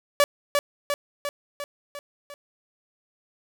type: tone with echo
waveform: sawtooth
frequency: 575 Hz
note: D5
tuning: 37 cents flat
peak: -11 dBFS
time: 0.2-0.24 s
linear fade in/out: 0 ms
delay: 350 ms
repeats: 6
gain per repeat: -4 dB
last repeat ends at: 2.34 s
effects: none